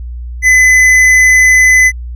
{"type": "tone with tanh clipping", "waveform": "triangle", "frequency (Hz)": 2017, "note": "B6", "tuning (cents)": 36, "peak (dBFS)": -5, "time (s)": [0.42, 1.92], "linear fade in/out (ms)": 50, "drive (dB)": 14, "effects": ["added 60 Hz sine -20 dBFS peak until 2.15 s"]}